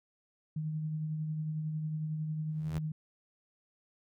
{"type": "tone with tremolo", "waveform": "sine", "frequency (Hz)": 155.2, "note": "D#3", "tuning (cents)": -4, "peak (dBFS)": -31, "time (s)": [0.56, 2.92], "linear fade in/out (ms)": 5, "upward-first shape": "triangle", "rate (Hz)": 11, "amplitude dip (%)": 35}
{"type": "tone with exponential growth", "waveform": "sawtooth", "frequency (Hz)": 81, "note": "E2", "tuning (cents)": -30, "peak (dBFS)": -31, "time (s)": [2.49, 2.78], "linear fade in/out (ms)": 0, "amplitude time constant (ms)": 62}
{"effects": []}